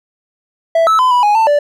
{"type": "tone with pitch steps", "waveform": "triangle", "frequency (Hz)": [660, 1306, 1015, 982, 831, 892, 584], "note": ["E5", "E6", "B5", "B5", "G#5", "A5", "D5"], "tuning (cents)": [2, -17, 47, -10, 1, 23, -10], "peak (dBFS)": -6, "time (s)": [0.75, 1.59], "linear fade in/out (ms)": 5, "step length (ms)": 120, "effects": []}